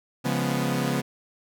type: chord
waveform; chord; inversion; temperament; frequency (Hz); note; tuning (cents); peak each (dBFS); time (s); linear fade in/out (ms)
sawtooth; C# dominant seventh; none; equal; 138.59 / 174.61 / 207.7 / 246.9; C#3 / E#3 / G#3 / B3; 0 / 0 / 0 / 0; -24 / -26 / -28 / -24; 0.24-1.02; 20
effects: none